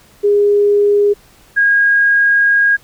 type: tone pair in turn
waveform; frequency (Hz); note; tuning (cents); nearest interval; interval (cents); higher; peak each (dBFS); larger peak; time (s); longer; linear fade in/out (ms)
sine; 409.5 / 1633.5; G#4 / G#6; -24 / -29; 2 octaves; 2395; second; -8; neither; 0.23-1.14 / 1.56-2.77; second; 20
effects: pink hiss -47 dBFS RMS until 2.83 s